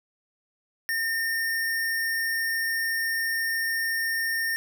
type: tone with sample-and-hold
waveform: sine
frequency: 1817 Hz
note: A#6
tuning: 45 cents flat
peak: -24 dBFS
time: 0.89-4.56 s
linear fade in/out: 0 ms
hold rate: 7350 Hz
effects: none